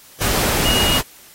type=tone in noise; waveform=sine; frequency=2876 Hz; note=F#7; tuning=50 cents flat; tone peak=-18 dBFS; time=0.64-0.99 s; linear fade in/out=20 ms; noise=pink; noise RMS=-19 dBFS; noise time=0.2-1.02 s; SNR=-2 dB; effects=white hiss -45 dBFS RMS until 1.34 s + AAC 48 kbps